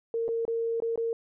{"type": "tone with dropouts", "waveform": "sine", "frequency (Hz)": 459.1, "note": "A#4", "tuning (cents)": -26, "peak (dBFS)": -26, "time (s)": [0.14, 1.13], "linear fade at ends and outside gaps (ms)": 1, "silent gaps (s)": [[0.281, 0.288], [0.452, 0.479], [0.802, 0.822], [0.958, 0.976]], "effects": []}